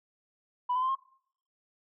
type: tone with pitch steps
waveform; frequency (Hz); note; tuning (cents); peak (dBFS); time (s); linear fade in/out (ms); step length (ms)
sine; 987.8 / 1014.4 / 1041.7 / 1069.8; B5 / B5 / C6 / C6; 0 / +46 / -8 / +38; -25; 0.69-0.954; 10; 66
effects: noise-tail reverb RT60 0.6 s tail -23 dB re dry + tanh soft clip ceiling -22 dBFS